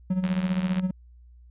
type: tone with tremolo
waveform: triangle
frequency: 185 Hz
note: F#3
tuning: in tune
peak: -18 dBFS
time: 0.1-0.91 s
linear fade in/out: 5 ms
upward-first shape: sine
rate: 15 Hz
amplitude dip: 70%
type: click train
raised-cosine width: 0.3 ms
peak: -20 dBFS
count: 45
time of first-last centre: 0.24-0.796 s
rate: 79.2 Hz
effects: added 60 Hz sine -48 dBFS peak until 1.5 s + resampled to 8000 Hz